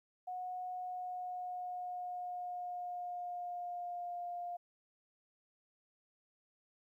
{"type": "tone with pitch glide", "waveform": "sine", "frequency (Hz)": [730, 703.9], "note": ["F#5", "F5"], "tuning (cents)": [-24, 13], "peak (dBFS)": -39, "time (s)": [0.27, 4.57], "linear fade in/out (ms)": 10, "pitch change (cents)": -63, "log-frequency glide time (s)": [0.71, 4.2], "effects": ["13-bit"]}